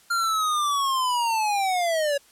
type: linear sweep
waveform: square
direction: down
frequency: 1400 to 556 Hz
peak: -22 dBFS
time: 0.1-2.18 s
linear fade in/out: 10 ms
effects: white hiss -56 dBFS RMS until 2.31 s + low-pass 12000 Hz 12 dB/octave